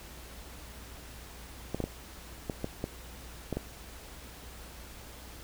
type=clicks; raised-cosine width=2 ms; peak=-18 dBFS; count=8; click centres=1.746 / 1.803 / 1.84 / 2.498 / 2.644 / 2.841 / 3.527 / 3.57 s; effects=added 60 Hz sine -49 dBFS peak until 5.43 s + pink hiss -49 dBFS RMS until 5.43 s